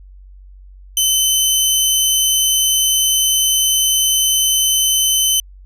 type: tone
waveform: 15% pulse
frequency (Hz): 3050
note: G7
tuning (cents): -48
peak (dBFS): -5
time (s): 0.97-5.4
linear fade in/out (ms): 2
effects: added 47 Hz sine -37 dBFS peak until 5.65 s